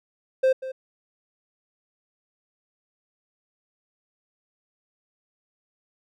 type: tone with echo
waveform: triangle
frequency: 523.3 Hz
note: C5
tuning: in tune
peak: -14 dBFS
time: 0.43-0.53 s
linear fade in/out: 10 ms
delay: 190 ms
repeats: 1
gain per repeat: -14 dB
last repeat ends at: 0.72 s
effects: none